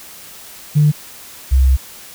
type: tone pair in turn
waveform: sine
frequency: 149 / 65.72 Hz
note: D3 / C2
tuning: +25 / +8 cents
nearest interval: octave + major second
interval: 1417 cents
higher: first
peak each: -7 dBFS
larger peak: neither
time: 0.75-0.92 / 1.51-1.77 s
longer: second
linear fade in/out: 20 ms
effects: tanh soft clip ceiling -3 dBFS + white hiss -37 dBFS RMS until 2.14 s